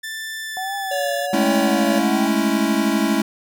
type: tone with pitch glide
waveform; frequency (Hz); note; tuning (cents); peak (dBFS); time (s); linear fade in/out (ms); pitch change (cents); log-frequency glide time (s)
sawtooth; 1769 to 1739.6; A6 to A6; +9 to -20; -24; 0.03-1.27; 10; -29; 0.42-0.74
type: tone with vibrato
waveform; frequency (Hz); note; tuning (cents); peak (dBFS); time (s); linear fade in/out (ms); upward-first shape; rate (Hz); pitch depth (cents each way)
sine; 740; F#5; 0; -25; 0.57-2.27; 0; triangle; 1.3; 140
type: tone with tremolo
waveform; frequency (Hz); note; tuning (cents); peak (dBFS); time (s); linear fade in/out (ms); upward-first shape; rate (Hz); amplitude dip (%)
square; 567; C#5; +39; -22; 0.91-1.99; 5; sine; 2; 30
type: chord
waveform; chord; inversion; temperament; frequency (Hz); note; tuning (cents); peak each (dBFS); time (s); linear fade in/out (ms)
square; A major seventh; third; equal; 207.7 / 220 / 277.2 / 329.6; G#3 / A3 / C#4 / E4; 0 / 0 / 0 / 0; -23; 1.33-3.22; 5
effects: none